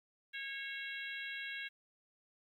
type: harmonic tone with a mistuned harmonic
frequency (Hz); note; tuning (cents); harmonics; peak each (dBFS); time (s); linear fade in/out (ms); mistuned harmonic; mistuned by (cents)
547; C#5; -23; 3 / 4 / 5 / 6 / 7; -44 / -46 / -48 / -50 / -51; 0.33-1.69; 20; 7; +26
effects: 12-bit